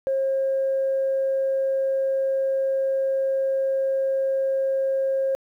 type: tone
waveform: sine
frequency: 537 Hz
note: C5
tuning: 45 cents sharp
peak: -19 dBFS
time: 0.07-5.35 s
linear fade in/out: 0 ms
effects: tanh soft clip ceiling -16 dBFS + 10-bit

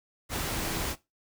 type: tone in noise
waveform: sine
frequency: 329.8 Hz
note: E4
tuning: 1 cent sharp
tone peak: -40 dBFS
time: 0.54-0.79 s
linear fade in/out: 50 ms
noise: pink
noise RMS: -32 dBFS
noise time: 0.29-0.96 s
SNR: -11 dB
effects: noise-tail reverb RT60 0.2 s tail -17 dB re dry

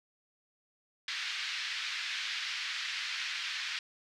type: band-pass noise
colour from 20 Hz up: pink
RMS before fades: -37 dBFS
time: 1.08-3.79 s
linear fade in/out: 2 ms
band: 1700 to 4800 Hz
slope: 24 dB/octave
effects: none

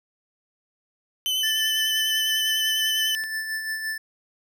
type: tone with vibrato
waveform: 40% pulse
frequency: 3034 Hz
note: F#7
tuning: 43 cents sharp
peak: -21 dBFS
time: 1.26-3.15 s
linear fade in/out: 0 ms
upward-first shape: sine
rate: 10 Hz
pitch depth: 20 cents each way
type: tone with tremolo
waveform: square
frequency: 1760 Hz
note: A6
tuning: in tune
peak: -26 dBFS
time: 1.43-3.98 s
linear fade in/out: 5 ms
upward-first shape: sine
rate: 5.8 Hz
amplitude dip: 45%
type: click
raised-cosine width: 0.2 ms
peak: -24 dBFS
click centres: 3.238 s
effects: none

